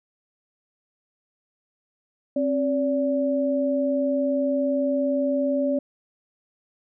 sine tone pair together, 267.4 / 575 Hz, C4 / D5, +38 / -37 cents, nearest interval octave + minor second, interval 1325 cents, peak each -23 dBFS, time 2.36-5.79 s, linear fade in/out 5 ms, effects none

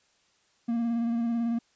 triangle tone with vibrato, 233.1 Hz, A#3, in tune, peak -23 dBFS, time 0.68-1.59 s, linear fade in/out 10 ms, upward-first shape square, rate 18 Hz, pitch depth 21 cents each way, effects white hiss -67 dBFS RMS until 1.75 s + resampled to 16000 Hz

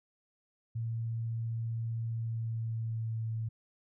sine tone with pitch glide, 114.4 to 112.18 Hz, A#2 to A2, -32 to +34 cents, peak -32 dBFS, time 0.75-3.49 s, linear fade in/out 10 ms, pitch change -34 cents, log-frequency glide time 2.07-3.33 s, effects none

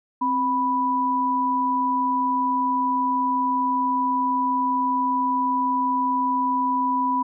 sine tone pair together, 262.6 / 987 Hz, C4 / B5, +6 / -1 cents, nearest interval octave + major seventh, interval 2293 cents, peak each -26 / -20 dBFS, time 0.21-7.23 s, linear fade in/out 10 ms, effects none

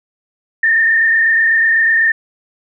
sine tone with frequency modulation, 1810 Hz, A6, 48 cents sharp, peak -9 dBFS, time 0.63-2.12 s, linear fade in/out 5 ms, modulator 28.1 Hz, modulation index 1.6, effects none

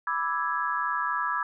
sine chord, E dominant seventh, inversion second, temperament equal, 987.8 / 1174.7 / 1318.5 / 1661.2 Hz, B5 / D6 / E6 / G#6, 0 / 0 / 0 / 0 cents, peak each -31 dBFS, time 0.07-1.43 s, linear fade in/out 2 ms, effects none

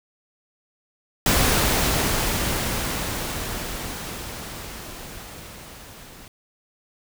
pink noise with level ramp, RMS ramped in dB -18 to -44 dBFS, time 1.26-6.28 s, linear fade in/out 2 ms, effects none

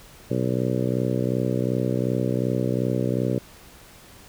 harmonic tone, 62.7 Hz, B1, 27 cents sharp, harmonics 2 / 3 / 4 / 5 / 6 / 7 / 8 / 9, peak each -26 / -28 / -29 / -30 / -31 / -31 / -32 / -33 dBFS, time 0.3-3.39 s, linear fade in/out 10 ms, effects pink hiss -48 dBFS RMS until 4.28 s

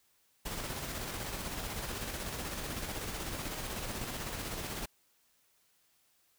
pink noise with tremolo, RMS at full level -38 dBFS, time 0.45-4.86 s, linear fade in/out 10 ms, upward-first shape square, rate 16 Hz, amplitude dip 30%, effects white hiss -71 dBFS RMS until 6.38 s

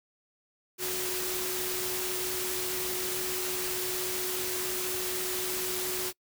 sine tone in noise, 367.7 Hz, F#4, 11 cents flat, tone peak -36 dBFS, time 0.78-6.13 s, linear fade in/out 50 ms, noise white, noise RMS -33 dBFS, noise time 0.78-6.13 s, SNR -6 dB, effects noise-tail reverb RT60 0.1 s tail -26 dB re dry

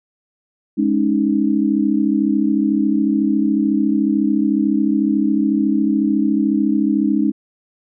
sine chord, Ab suspended fourth, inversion none, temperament equal with one note detuned, 209 / 277.2 / 311.1 Hz, Ab3 / Db4 / Eb4, +11 / 0 / 0 cents, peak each -18 dBFS, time 0.77-7.32 s, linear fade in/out 20 ms, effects none

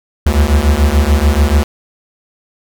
square beating tone pair, 69.3 / 76.2 Hz, C#2 / D#2, 0 / -36 cents, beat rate 6.9 Hz, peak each -12 dBFS, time 0.26-1.64 s, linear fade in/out 5 ms, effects none

